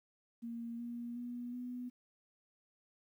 sine tone with pitch steps, 233.1 / 237.7 / 242.4 / 247.2 Hz, A#3 / A#3 / B3 / B3, 0 / +34 / -32 / +2 cents, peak -40 dBFS, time 0.42-1.9 s, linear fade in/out 20 ms, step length 370 ms, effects 12-bit

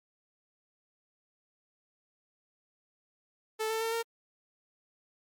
sawtooth tone with pitch steps, 438 / 445.1 / 452.4 / 459.8 Hz, A4 / A4 / A4 / A#4, -8 / +20 / +48 / -24 cents, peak -26 dBFS, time 3.59-4.03 s, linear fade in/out 20 ms, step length 110 ms, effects MP3 96 kbps

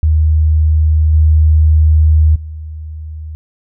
sine tone with level steps, 77.78 Hz, D#2, in tune, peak -7 / -5 / -23 dBFS, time 0.03-3.35 s, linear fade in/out 0 ms, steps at 1.13 / 2.35 s, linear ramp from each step 10 ms, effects none

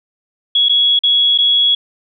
sine tone with dropouts, 3347 Hz, G#7, 13 cents sharp, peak -9 dBFS, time 0.55-1.75 s, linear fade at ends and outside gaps 5 ms, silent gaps 0.686-0.694 / 0.991-1.035 / 1.378-1.385 s, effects none

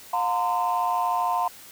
sine tone cluster, 713 / 916 / 1029 Hz, F5 / A#5 / C6, +36 / -31 / -29 cents, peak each -25 dBFS, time 0.13-1.48 s, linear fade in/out 5 ms, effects tanh soft clip ceiling -15 dBFS + white hiss -46 dBFS RMS until 1.71 s

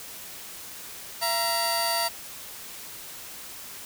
sawtooth tone cluster, 677 / 942 / 4614 Hz, E5 / A#5 / D8, +46 / +18 / -31 cents, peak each -25 dBFS, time 1.21-2.09 s, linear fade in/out 20 ms, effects white hiss -41 dBFS RMS until 3.85 s

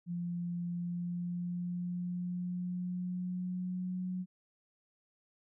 sine tone with pitch glide, 173.8 to 183.07 Hz, F3 to F#3, -8 to -18 cents, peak -34 dBFS, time 0.06-4.26 s, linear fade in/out 50 ms, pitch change +90 cents, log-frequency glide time 0.67-4.06 s, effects none

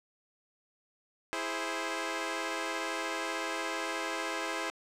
10% pulse chord, E augmented, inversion none, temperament equal, 329.6 / 415.3 / 523.3 Hz, E4 / G#4 / B#4, 0 / 0 / 0 cents, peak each -28 / -30 / -29 dBFS, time 1.33-4.7 s, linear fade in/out 0 ms, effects low-pass 8000 Hz 12 dB/octave + 10-bit

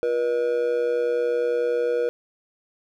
triangle tone with amplitude modulation, 481.7 Hz, B4, 43 cents flat, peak -15 dBFS, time 0.03-2.09 s, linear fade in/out 0 ms, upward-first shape sine, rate 131 Hz, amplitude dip 70%, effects none

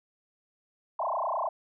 sine tone with frequency modulation, 849 Hz, G#5, 38 cents sharp, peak -27 dBFS, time 0.99-1.49 s, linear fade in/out 5 ms, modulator 29.6 Hz, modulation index 7.8, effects none

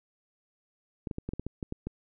clicks, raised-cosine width 3 ms, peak -21 dBFS, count 10, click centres 1.072 / 1.112 / 1.184 / 1.29 / 1.335 / 1.396 / 1.466 / 1.628 / 1.724 / 1.87 s, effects none

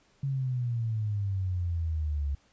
sine exponential sweep, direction down, 139.5 to 69.3 Hz, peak -27 dBFS, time 0.23-2.35 s, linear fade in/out 5 ms, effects pink hiss -65 dBFS RMS until 2.52 s + resampled to 16000 Hz

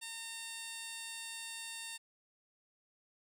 15% pulse tone with band-pass filter, 912 Hz, A#5, 38 cents flat, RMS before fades -45 dBFS, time 0.01-1.98 s, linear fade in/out 20 ms, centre 7300 Hz, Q 0.98, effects none

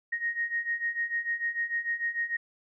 sine beating tone pair, 1864.7 / 1871.4 Hz, A#6 / A#6, 0 / +6 cents, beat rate 6.7 Hz, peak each -33 / -30 dBFS, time 0.12-2.37 s, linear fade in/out 10 ms, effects none

